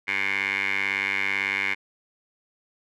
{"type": "tone with band-pass filter", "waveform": "15% pulse", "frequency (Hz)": 98, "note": "G2", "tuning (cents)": 0, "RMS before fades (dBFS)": -26, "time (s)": [0.07, 1.75], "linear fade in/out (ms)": 20, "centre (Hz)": 2100, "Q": 10, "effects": []}